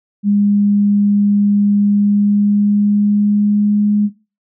sine tone with pitch glide, 203.9 to 207.5 Hz, G#3 to G#3, -32 to -1 cents, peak -10 dBFS, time 0.23-4.1 s, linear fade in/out 50 ms, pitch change +31 cents, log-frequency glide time 1.8-3.94 s, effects noise-tail reverb RT60 0.3 s tail -17 dB re dry

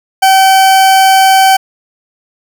40% pulse tone, 768 Hz, G5, 36 cents flat, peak -3 dBFS, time 0.22-1.57 s, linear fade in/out 10 ms, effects none

